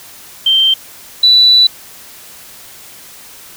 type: tone pair in turn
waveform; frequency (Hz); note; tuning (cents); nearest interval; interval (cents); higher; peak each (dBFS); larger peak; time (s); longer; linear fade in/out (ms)
sine; 3136 / 3964; G7 / B7; 0 / +6; major third; 406; second; -7 / -4; second; 0.46-0.74 / 1.23-1.67; second; 5
effects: white hiss -36 dBFS RMS until 3.56 s